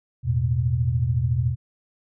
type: chord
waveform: sine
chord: E suspended fourth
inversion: none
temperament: just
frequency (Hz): 82.41 / 109.88 / 123.61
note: E2 / A2 / B2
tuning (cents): 0 / -2 / +2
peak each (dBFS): -26 / -26 / -21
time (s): 0.23-1.56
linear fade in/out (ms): 50
effects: none